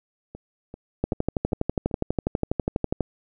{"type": "two click trains", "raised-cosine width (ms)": 2, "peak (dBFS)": [-9, -24], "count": [25, 5], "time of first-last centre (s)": [[1.04, 3.007], [0.35, 1.913]], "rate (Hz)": [12.2, 2.56], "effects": []}